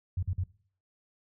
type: tone bursts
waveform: sine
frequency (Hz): 91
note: F#2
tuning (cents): -28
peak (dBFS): -27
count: 3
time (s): 0.17-0.438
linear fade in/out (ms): 5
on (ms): 58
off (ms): 47
effects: noise-tail reverb RT60 0.5 s tail -20 dB re dry